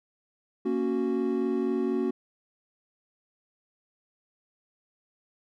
triangle chord, F# major, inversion first, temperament equal, 233.1 / 277.2 / 370 Hz, A#3 / C#4 / F#4, 0 / 0 / 0 cents, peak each -28 / -28 / -26 dBFS, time 0.65-2.11 s, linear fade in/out 10 ms, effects none

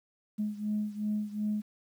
sine beating tone pair, 209.9 / 212.6 Hz, G#3 / G#3, +19 / +41 cents, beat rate 2.7 Hz, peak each -31 / -34 dBFS, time 0.38-1.62 s, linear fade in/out 20 ms, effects tanh soft clip ceiling -23 dBFS + 10-bit

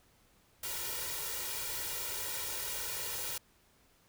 white noise with comb filter, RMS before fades -38 dBFS, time 0.63-3.38 s, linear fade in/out 5 ms, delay 2.1 ms, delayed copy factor +1, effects pink hiss -67 dBFS RMS until 4.08 s

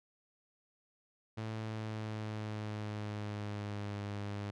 sawtooth tone with pitch glide, 110 to 102.04 Hz, A2 to G#2, 0 to -30 cents, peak -34 dBFS, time 1.37-4.51 s, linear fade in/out 10 ms, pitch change -130 cents, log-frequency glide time 1.56-4 s, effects low-pass 5000 Hz 12 dB/octave

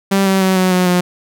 sawtooth tone with pitch steps, 195.5 / 192.03 / 188.62 / 185.28 / 181.99 / 178.76 Hz, G3 / G3 / F#3 / F#3 / F#3 / F3, -4 / -35 / +34 / +3 / -28 / +41 cents, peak -7 dBFS, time 0.11-1.01 s, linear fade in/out 10 ms, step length 150 ms, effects none

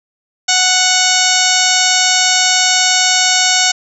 harmonic tone with a mistuned harmonic, 739 Hz, F#5, 2 cents flat, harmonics 1 / 2 / 3 / 4 / 5 / 6 / 7 / 8 / 9 / 10, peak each -19 / -19 / -19 / -19 / -19 / -19 / -19 / -19 / -19 / -19 dBFS, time 0.48-3.72 s, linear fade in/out 10 ms, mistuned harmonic 7, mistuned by +82 cents, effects none

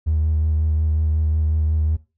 triangle tone with vibrato, 77.78 Hz, D#2, in tune, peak -13 dBFS, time 0.06-1.97 s, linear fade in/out 20 ms, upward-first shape sine, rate 5.5 Hz, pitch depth 17 cents each way, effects noise-tail reverb RT60 0.3 s tail -20 dB re dry + tanh soft clip ceiling -12 dBFS

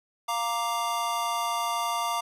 square chord, Bb major, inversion second, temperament equal, 698.5 / 932.3 / 1174.7 Hz, F5 / Bb5 / D6, 0 / 0 / 0 cents, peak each -33 / -31 / -31 dBFS, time 0.28-2.21 s, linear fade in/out 10 ms, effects resampled to 32000 Hz + 10-bit

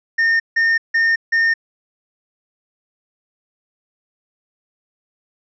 triangle tone bursts, 1824 Hz, A#6, 38 cents flat, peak -11 dBFS, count 4, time 0.18-1.54 s, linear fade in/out 10 ms, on 220 ms, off 160 ms, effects resampled to 16000 Hz

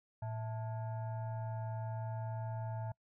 sine tone with frequency modulation, 112.6 Hz, A2, 40 cents sharp, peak -37 dBFS, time 0.22-2.92 s, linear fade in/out 5 ms, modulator 769 Hz, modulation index 0.62, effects noise-tail reverb RT60 0.1 s tail -26 dB re dry

